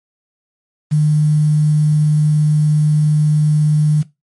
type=tone with quantisation; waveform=sine; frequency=151.4 Hz; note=D#3; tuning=47 cents flat; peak=-9 dBFS; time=0.91-4.03 s; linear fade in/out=20 ms; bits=6; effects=noise-tail reverb RT60 0.2 s tail -17 dB re dry + MP3 48 kbps